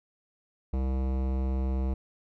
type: tone with hard clipping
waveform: sine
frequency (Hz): 65.41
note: C2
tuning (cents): 0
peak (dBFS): -28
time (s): 0.73-1.94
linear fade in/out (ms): 5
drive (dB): 18
effects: none